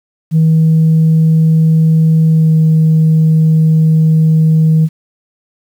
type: tone with pitch glide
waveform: sine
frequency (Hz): 160 to 158.62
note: D#3 to D#3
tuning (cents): +49 to +34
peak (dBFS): -4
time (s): 0.31-4.89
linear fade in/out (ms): 50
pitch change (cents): -15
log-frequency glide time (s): 2.27-2.55
effects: tanh soft clip ceiling -3 dBFS + 7-bit